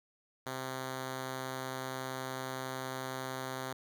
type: tone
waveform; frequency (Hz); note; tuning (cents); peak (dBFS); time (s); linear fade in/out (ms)
5% pulse; 130.81; C3; 0; -26; 0.46-3.73; 5
effects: none